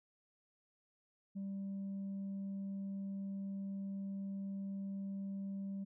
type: tone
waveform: sine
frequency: 196 Hz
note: G3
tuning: in tune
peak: -37 dBFS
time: 1.35-5.85 s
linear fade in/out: 20 ms
effects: tanh soft clip ceiling -38 dBFS